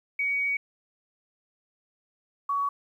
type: tone pair in turn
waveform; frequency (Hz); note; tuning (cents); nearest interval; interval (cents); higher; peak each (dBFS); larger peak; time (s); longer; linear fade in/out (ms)
sine; 2253 / 1126.5; C#7 / C#6; +28 / +28; octave; 1200; first; -24; neither; 0.19-0.57 / 2.49-2.69; first; 5
effects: 10-bit